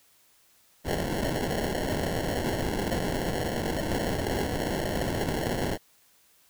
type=noise with sample-and-hold; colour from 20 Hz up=violet; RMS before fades=-29 dBFS; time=0.84-5.78 s; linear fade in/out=50 ms; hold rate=1225 Hz; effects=white hiss -62 dBFS RMS until 6.49 s